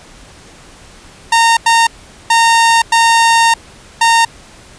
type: tone bursts at uneven times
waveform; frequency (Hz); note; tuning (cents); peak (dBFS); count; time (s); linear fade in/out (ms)
sawtooth; 919; A#5; -25; -3; 5; 1.32-1.57 / 1.66-1.87 / 2.3-2.82 / 2.92-3.54 / 4.01-4.25; 5
effects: pink hiss -39 dBFS RMS until 4.78 s + resampled to 22050 Hz